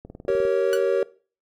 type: click train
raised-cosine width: 2 ms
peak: -25 dBFS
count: 9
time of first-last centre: 0.05-0.452 s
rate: 19.9 Hz
type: chord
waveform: triangle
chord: G diminished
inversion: none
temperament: equal with one note detuned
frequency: 385.7 / 466.2 / 554.4 Hz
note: G4 / Bb4 / Db5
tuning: -28 / 0 / 0 cents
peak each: -21 dBFS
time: 0.28-1.03 s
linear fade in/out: 2 ms
type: tone with exponential decay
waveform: sawtooth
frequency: 1477 Hz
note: F#6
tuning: 3 cents flat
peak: -20 dBFS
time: 0.73-0.83 s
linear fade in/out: 0 ms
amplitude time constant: 21 ms
effects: noise-tail reverb RT60 0.4 s tail -20 dB re dry